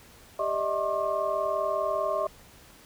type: tone cluster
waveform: sine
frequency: 394.3 / 601 / 641 / 1075 / 1180 Hz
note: G4 / D5 / E5 / C6 / D6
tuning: +10 / +40 / -49 / +47 / +8 cents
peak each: -36 / -30 / -29 / -31 / -38 dBFS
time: 0.39-2.27 s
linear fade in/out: 5 ms
effects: pink hiss -53 dBFS RMS until 2.85 s